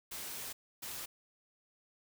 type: noise bursts at uneven times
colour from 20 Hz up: white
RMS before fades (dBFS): -43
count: 2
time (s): 0.11-0.53 / 0.82-1.06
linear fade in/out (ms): 10
effects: none